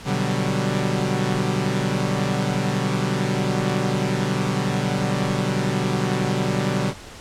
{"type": "chord", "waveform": "sawtooth", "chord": "G major seventh", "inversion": "first", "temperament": "equal", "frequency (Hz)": [123.47, 146.83, 185, 196], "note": ["B2", "D3", "F#3", "G3"], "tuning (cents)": [0, 0, 0, 0], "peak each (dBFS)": -22, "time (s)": [0.04, 6.94], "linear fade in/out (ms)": 50, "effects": ["pink hiss -40 dBFS RMS until 7.2 s", "low-pass 8000 Hz 12 dB/octave"]}